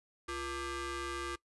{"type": "ring-modulated tone", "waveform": "sawtooth", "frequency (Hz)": 415.3, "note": "G#4", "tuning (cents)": 0, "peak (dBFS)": -30, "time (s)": [0.28, 1.36], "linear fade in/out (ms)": 10, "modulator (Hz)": 764, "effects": ["noise-tail reverb RT60 0.1 s tail -20 dB re dry", "resampled to 24000 Hz"]}